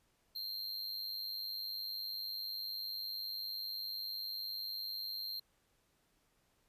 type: tone with amplitude modulation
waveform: square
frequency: 4180 Hz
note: C8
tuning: 2 cents flat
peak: -36 dBFS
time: 0.35-5.4 s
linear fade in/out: 10 ms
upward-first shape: sine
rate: 100 Hz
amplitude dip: 90%
effects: pink hiss -75 dBFS RMS until 6.68 s + resampled to 32000 Hz